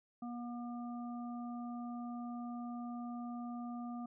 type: harmonic tone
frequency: 240 Hz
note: B3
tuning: 49 cents flat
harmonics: 1 / 3 / 5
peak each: -41 / -49 / -53 dBFS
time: 0.22-4.06 s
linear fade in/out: 5 ms
effects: none